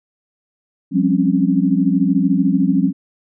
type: tone cluster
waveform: sine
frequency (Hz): 177.5 / 198.2 / 264.4 / 277.8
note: F3 / G3 / C4 / C#4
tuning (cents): +28 / +19 / +18 / +4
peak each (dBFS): -18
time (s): 0.91-2.93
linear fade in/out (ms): 50
effects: none